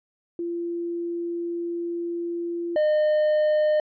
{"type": "tone pair in turn", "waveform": ["sine", "triangle"], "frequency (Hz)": [342.5, 609.1], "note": ["F4", "D#5"], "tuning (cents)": [-34, -37], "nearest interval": "minor seventh", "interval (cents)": 997, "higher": "second", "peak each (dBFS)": [-26, -16], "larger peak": "second", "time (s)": [[0.39, 2.76], [2.76, 3.8]], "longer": "first", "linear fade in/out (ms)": 2, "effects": ["resampled to 11025 Hz"]}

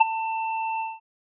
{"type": "tone with ADSR envelope", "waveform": "square", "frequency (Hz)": 892, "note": "A5", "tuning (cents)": 23, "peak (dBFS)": -10, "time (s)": [0, 1], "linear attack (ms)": 12, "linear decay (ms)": 20, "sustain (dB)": -16, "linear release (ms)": 200, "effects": ["resampled to 8000 Hz"]}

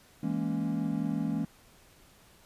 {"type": "chord", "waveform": "triangle", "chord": "A# half-diminished seventh", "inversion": "second", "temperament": "equal", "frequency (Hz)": [164.81, 207.7, 233.1, 277.2], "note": ["E3", "G#3", "A#3", "C#4"], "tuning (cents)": [0, 0, 0, 0], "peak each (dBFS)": -32, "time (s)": [0.23, 1.45], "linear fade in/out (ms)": 5, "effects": ["pink hiss -59 dBFS RMS until 2.45 s", "resampled to 32000 Hz"]}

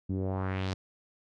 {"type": "tone with low-pass filter sweep", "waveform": "sawtooth", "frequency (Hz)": 94.6, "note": "F#2", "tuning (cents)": 39, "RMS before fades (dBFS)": -32, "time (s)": [0.09, 0.74], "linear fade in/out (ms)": 10, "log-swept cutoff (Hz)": [240, 5600], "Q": 2.1, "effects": []}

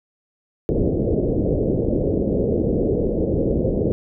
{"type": "low-pass noise", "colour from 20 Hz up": "white", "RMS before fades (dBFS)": -20, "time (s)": [0.69, 3.92], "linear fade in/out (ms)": 0, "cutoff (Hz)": 530, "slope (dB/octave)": 48, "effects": []}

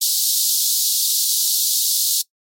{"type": "high-pass noise", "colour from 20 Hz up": "pink", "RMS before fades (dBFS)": -18, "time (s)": [0.01, 2.22], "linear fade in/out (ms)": 10, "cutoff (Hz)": 3800, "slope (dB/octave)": 48, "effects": ["noise-tail reverb RT60 0.1 s tail -21 dB re dry", "MP3 64 kbps"]}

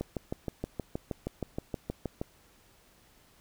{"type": "click train", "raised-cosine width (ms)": 2, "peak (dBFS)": -19, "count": 15, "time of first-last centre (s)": [0.01, 2.215], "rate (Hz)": 6.35, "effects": ["pink hiss -62 dBFS RMS until 3.4 s"]}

